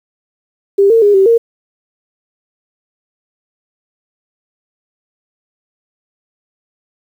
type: tone with pitch steps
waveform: sine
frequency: 397.3 / 455.5 / 409.6 / 386.1 / 462.8 Hz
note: G4 / A#4 / G#4 / G4 / A#4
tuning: +23 / -40 / -24 / -26 / -13 cents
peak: -5 dBFS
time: 0.78-1.38 s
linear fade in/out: 10 ms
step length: 120 ms
effects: 7-bit